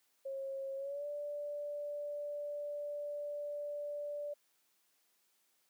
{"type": "tone with pitch glide", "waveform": "sine", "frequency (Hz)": [542, 584.3], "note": ["C#5", "D5"], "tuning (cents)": [-39, -9], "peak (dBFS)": -38, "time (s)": [0.25, 4.34], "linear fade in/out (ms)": 10, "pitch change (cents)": 130, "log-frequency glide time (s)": [0.76, 1.06], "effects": ["white hiss -75 dBFS RMS until 5.69 s", "high-pass 200 Hz 12 dB/octave"]}